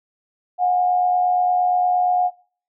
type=tone pair together; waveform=sine; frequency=723.4 / 812 Hz; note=F#5 / G#5; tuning=-39 / -39 cents; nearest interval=major second; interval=200 cents; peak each=-15 / -27 dBFS; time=0.58-2.31 s; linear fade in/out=50 ms; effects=noise-tail reverb RT60 0.5 s tail -23 dB re dry